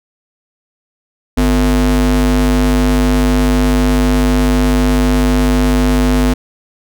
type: ring-modulated tone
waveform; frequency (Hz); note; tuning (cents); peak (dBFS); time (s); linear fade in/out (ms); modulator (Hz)
square; 100; G2; +35; -7; 1.37-6.34; 10; 152
effects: none